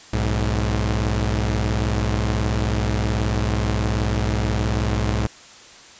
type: tone pair together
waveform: sawtooth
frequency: 62.37 / 106.1 Hz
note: B1 / G#2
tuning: +18 / +38 cents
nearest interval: major sixth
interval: 920 cents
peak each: -18 dBFS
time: 0.13-5.27 s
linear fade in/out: 5 ms
effects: white hiss -44 dBFS RMS until 5.99 s + resampled to 16000 Hz